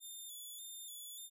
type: tone with vibrato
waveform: 5% pulse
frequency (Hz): 3520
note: A7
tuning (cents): 0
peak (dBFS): -40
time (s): 0-1.3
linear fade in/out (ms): 50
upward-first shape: square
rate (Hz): 1.7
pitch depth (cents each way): 45
effects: none